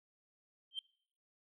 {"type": "tone with exponential growth", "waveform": "sine", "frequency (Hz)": 3143, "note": "G7", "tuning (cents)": 4, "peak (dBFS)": -31, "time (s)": [0.71, 0.79], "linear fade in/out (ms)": 2, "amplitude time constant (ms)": 16, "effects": ["noise-tail reverb RT60 0.6 s tail -25 dB re dry", "tanh soft clip ceiling -33 dBFS"]}